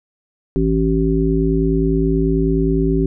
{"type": "harmonic tone", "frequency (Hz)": 54.7, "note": "A1", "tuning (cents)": -9, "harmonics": [1, 3, 5, 7], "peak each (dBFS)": [-19, -19, -19, -19], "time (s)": [0.56, 3.06], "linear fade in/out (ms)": 0, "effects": []}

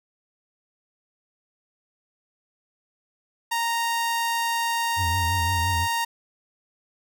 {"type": "tone", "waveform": "sawtooth", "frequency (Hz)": 929, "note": "A#5", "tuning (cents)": -6, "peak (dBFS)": -19, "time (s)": [3.51, 6.05], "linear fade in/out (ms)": 10}
{"type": "tone with vibrato", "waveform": "triangle", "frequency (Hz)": 90, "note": "F#2", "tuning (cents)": -47, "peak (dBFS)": -23, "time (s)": [4.96, 5.88], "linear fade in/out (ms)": 50, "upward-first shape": "triangle", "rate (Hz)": 5.8, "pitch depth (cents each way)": 140}
{"effects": []}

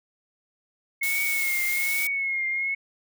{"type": "tone with vibrato", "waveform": "sine", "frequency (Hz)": 2176, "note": "C#7", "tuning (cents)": -33, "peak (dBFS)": -24, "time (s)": [1.01, 2.75], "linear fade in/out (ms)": 10, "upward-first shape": "triangle", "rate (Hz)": 1.2, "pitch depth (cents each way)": 59}
{"type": "noise", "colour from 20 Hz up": "blue", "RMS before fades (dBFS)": -30, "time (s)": [1.03, 2.07], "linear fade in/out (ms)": 2}
{"effects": []}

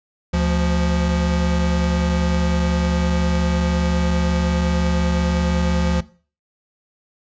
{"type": "tone pair together", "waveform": "square", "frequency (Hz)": [73.42, 174.62], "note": ["D2", "F3"], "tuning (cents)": [0, 0], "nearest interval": "octave + minor third", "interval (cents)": 1500, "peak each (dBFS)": -20, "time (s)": [0.33, 6.01], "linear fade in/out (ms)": 10, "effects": ["noise-tail reverb RT60 0.4 s tail -19 dB re dry", "resampled to 16000 Hz"]}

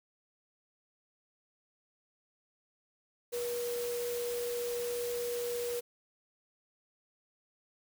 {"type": "tone in noise", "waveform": "sine", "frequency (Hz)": 480.6, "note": "B4", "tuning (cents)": -47, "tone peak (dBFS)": -33, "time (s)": [3.32, 5.81], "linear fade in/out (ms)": 20, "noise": "white", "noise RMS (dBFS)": -43, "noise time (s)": [3.32, 5.81], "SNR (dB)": 7, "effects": []}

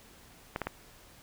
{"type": "clicks", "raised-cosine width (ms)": 0.5, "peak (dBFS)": -17, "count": 3, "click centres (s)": [0.561, 0.617, 0.67], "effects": ["pink hiss -56 dBFS RMS until 1.22 s"]}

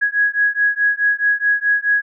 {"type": "beating tone pair", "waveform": "sine", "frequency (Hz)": [1661.2, 1665.9], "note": ["G#6", "G#6"], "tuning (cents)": [0, 5], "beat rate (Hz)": 4.7, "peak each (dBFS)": -17, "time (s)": [0.01, 2.02], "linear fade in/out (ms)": 20, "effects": []}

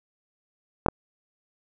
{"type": "clicks", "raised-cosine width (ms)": 1, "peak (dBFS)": -5, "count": 2, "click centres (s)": [0.862, 0.885], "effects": []}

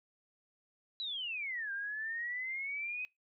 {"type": "exponential two-way sweep", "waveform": "sine", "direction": "down then up", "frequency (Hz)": [4004, 1579, 2533], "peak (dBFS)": -36, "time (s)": [1, 3.05], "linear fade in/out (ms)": 0, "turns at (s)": 1.72, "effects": ["noise-tail reverb RT60 0.2 s tail -23 dB re dry"]}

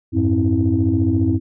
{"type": "tone cluster", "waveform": "sine", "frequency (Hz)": [90.2, 104.7, 263.6, 324.8], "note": ["F#2", "G#2", "C4", "E4"], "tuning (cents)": [-44, 15, 13, -26], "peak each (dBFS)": -19, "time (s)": [0.12, 1.4], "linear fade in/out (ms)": 50, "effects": ["tanh soft clip ceiling -6 dBFS"]}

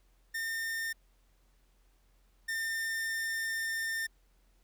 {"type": "tone pair in turn", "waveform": "45% pulse", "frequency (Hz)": [1813, 1805.1], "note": ["A#6", "A6"], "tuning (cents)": [-49, 44], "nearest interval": "unison", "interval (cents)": 7, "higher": "first", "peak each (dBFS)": [-33, -32], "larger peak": "second", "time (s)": [[0.34, 0.93], [2.48, 4.07]], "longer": "second", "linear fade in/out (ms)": 10, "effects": ["added 43 Hz sine -64 dBFS peak until 4.63 s", "pink hiss -73 dBFS RMS until 4.63 s"]}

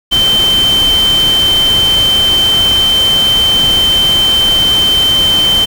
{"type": "tone in noise", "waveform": "sine", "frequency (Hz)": 3100, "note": "G7", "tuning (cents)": -20, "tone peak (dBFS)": -7, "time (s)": [0.11, 5.66], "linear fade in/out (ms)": 20, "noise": "pink", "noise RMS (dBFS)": -19, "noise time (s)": [0.11, 5.66], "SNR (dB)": 9, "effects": []}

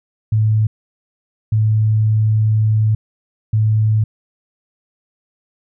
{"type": "tone bursts at uneven times", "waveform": "sine", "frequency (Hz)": 108.6, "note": "A2", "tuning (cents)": -22, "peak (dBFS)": -11, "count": 3, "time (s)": [[0.32, 0.67], [1.52, 2.95], [3.53, 4.04]], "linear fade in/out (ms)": 5, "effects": []}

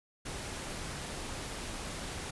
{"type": "noise", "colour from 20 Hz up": "pink", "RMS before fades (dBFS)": -40, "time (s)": [0.25, 2.31], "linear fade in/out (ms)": 10, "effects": ["resampled to 24000 Hz"]}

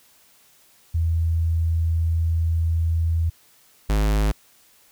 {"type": "tone pair in turn", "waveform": ["sine", "square"], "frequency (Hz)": [82.41, 52.17], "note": ["E2", "G#1"], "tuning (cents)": [0, 9], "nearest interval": "minor sixth", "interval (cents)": 791, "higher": "first", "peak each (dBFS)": -18, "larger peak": "neither", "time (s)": [[0.94, 3.3], [3.89, 4.32]], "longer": "first", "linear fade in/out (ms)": 10, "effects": ["white hiss -56 dBFS RMS until 4.91 s"]}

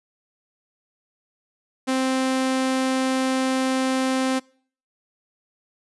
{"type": "tone", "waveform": "sawtooth", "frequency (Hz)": 261.6, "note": "C4", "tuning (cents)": 0, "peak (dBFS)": -16, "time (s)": [1.87, 4.4], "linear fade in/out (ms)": 20, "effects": ["noise-tail reverb RT60 0.5 s tail -25 dB re dry", "resampled to 24000 Hz"]}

